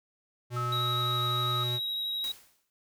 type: tone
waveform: square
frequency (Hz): 122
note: B2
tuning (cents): -21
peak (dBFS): -32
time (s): 0.5-1.8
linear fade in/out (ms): 50
type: tone with pitch glide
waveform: sine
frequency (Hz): 1293 to 1263.5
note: E6 to D#6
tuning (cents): -34 to +26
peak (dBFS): -31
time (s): 0.56-1.64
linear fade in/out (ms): 10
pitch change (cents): -40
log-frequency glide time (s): 0.68-1.3
type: tone with vibrato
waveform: triangle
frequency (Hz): 3832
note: A#7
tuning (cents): +47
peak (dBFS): -29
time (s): 0.72-2.32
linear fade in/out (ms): 5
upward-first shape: sine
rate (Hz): 12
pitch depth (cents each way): 10
type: noise with exponential decay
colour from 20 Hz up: white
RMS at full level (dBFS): -42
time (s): 2.24-2.7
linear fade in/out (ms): 0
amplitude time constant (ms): 100
effects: none